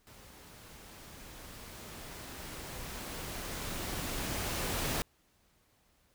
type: noise with level ramp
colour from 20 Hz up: pink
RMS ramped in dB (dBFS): -55 to -33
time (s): 0.07-5.02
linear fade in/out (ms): 0
effects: pink hiss -70 dBFS RMS until 6.14 s